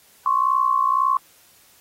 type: tone pair together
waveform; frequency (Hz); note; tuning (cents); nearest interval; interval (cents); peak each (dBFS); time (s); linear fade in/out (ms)
sine; 1054.1 / 1116; C6 / C#6; +13 / +11; minor second; 98; -19; 0.26-1.17; 2
effects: white hiss -54 dBFS RMS until 1.8 s + AAC 48 kbps